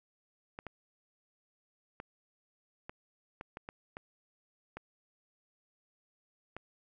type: clicks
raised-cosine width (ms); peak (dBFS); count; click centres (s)
0.5; -27; 10; 0.589 / 0.667 / 2.001 / 2.895 / 3.411 / 3.571 / 3.689 / 3.969 / 4.77 / 6.566
effects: none